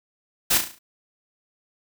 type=noise with echo; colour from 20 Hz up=white; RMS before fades=-19 dBFS; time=0.5-0.58 s; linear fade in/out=10 ms; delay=35 ms; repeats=6; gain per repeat=-6 dB; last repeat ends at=0.79 s; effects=none